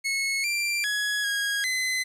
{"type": "tone with pitch steps", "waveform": "sawtooth", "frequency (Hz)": [2187, 2364, 1678, 1642, 2035], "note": ["C#7", "D7", "G#6", "G#6", "C7"], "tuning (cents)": [-24, 11, 17, -20, -49], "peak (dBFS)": -21, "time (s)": [0.04, 2.04], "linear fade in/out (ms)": 20, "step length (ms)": 400, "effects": ["low-pass 11000 Hz 12 dB/octave", "10-bit"]}